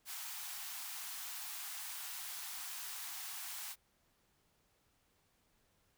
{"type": "high-pass noise", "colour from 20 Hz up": "white", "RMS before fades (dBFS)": -45, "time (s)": [0.05, 3.76], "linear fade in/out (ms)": 50, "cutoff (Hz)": 710, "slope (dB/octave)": 96, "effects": ["pink hiss -75 dBFS RMS until 5.97 s"]}